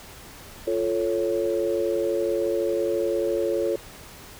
sine chord, F augmented, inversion none, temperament equal with one note detuned, 348.2 / 440 / 554.4 Hz, F4 / A4 / C#5, -5 / 0 / 0 cents, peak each -26 dBFS, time 0.67-3.76 s, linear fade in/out 5 ms, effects pink hiss -44 dBFS RMS until 4.39 s

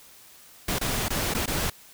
pink noise with dropouts, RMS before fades -27 dBFS, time 0.68-1.7 s, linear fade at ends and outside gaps 5 ms, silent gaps 0.787-0.811 / 1.085-1.103 / 1.339-1.347 / 1.46-1.476 s, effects white hiss -51 dBFS RMS until 1.93 s

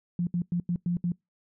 sine tone bursts at uneven times, 174.61 Hz, F3, in tune, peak -24 dBFS, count 6, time 0.19-0.27 / 0.34-0.42 / 0.52-0.6 / 0.69-0.76 / 0.86-0.97 / 1.04-1.12 s, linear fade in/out 2 ms, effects noise-tail reverb RT60 0.2 s tail -26 dB re dry

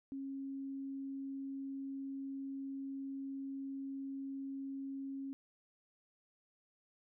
sine tone, 272.3 Hz, C#4, 31 cents flat, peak -40 dBFS, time 0.12-5.33 s, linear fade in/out 0 ms, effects none

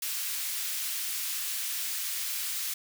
white high-pass noise, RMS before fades -33 dBFS, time 0.02-2.74 s, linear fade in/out 5 ms, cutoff 1900 Hz, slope 12 dB/octave, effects none

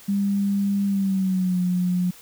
sine tone with pitch glide, 199.7 to 179.98 Hz, G3 to F#3, +32 to -48 cents, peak -19 dBFS, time 0.08-2.11 s, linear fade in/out 10 ms, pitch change -180 cents, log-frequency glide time 0.86-1.6 s, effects white hiss -47 dBFS RMS until 2.21 s

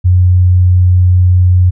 sine tone, 90.5 Hz, F#2, 38 cents flat, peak -4 dBFS, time 0.04-1.71 s, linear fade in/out 20 ms, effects none

